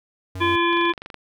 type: tone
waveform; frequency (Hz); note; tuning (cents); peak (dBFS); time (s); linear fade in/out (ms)
square; 93; F#2; +9; -30; 0.35-0.56; 5
type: harmonic tone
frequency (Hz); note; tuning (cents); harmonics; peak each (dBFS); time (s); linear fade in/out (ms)
342.2; F4; -35; 1 / 3 / 5 / 7 / 9 / 10; -21 / -21 / -26 / -26 / -36 / -29; 0.4-0.93; 20
type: click train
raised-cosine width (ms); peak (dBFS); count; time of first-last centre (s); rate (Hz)
0.3; -20; 11; 0.73-1.143; 24.2
effects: none